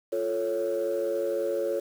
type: chord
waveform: sine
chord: F augmented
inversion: none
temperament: equal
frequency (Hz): 349.2 / 440 / 554.4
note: F4 / A4 / C#5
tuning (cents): 0 / 0 / 0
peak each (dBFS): -31 / -29 / -27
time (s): 0.12-1.8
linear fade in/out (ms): 10
effects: tanh soft clip ceiling -20 dBFS + 8-bit

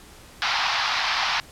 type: band-pass noise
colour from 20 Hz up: pink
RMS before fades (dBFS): -24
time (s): 0.42-1.4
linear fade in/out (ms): 0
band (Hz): 760 to 5300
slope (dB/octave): 48
effects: pink hiss -47 dBFS RMS until 1.51 s + low-pass 12000 Hz 12 dB/octave

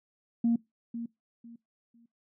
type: tone with echo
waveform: sine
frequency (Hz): 233.1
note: A#3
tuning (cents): 0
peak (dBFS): -21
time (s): 0.44-0.56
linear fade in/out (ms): 5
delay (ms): 500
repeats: 3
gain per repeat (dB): -12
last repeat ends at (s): 2.06
effects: noise-tail reverb RT60 0.2 s tail -23 dB re dry + tanh soft clip ceiling -18 dBFS

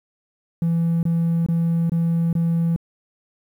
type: tone bursts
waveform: triangle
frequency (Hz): 167.3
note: E3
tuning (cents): +26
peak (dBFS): -14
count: 5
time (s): 0.62-2.762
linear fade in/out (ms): 2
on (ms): 410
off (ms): 23
effects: tanh soft clip ceiling -12 dBFS + 9-bit

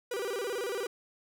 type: tone with vibrato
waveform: 45% pulse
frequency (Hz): 437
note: A4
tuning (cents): -12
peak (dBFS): -32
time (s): 0.11-0.87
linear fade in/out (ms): 5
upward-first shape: square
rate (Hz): 18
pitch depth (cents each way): 190
effects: none

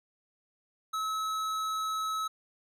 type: tone with tanh clipping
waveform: sine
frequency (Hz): 1292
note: E6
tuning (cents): -35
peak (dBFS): -32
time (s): 0.93-2.28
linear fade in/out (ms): 10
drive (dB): 16
effects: none

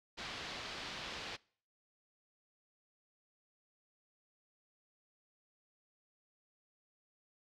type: low-pass noise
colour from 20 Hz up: white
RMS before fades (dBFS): -45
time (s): 0.17-1.37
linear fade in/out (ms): 20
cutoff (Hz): 4400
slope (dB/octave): 24
effects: noise-tail reverb RT60 0.5 s tail -24 dB re dry

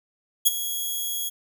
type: tone with ADSR envelope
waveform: 5% pulse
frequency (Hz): 3322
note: G#7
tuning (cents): 0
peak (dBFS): -4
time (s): 0.45-1.3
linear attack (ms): 19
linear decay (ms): 23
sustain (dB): -14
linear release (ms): 21
effects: none

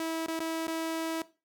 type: tone with dropouts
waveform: sawtooth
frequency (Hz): 325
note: E4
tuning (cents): -24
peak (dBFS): -27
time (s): 0-1.22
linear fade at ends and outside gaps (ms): 2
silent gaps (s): 0.263-0.282 / 0.393-0.402 / 0.67-0.679
effects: noise-tail reverb RT60 0.3 s tail -17 dB re dry

